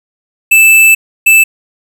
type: tone bursts at uneven times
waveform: square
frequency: 2638 Hz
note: E7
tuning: 1 cent sharp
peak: -3 dBFS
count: 2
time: 0.51-0.95 / 1.26-1.44 s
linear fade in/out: 10 ms
effects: none